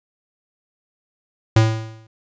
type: tone with exponential decay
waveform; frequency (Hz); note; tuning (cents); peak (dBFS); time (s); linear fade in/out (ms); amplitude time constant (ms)
square; 111; A2; +16; -9; 1.56-2.07; 5; 110
effects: resampled to 16000 Hz